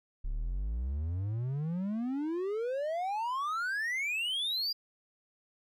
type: exponential sweep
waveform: triangle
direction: up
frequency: 32.51 to 4881 Hz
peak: -29 dBFS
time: 0.24-4.73 s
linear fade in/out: 10 ms
effects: none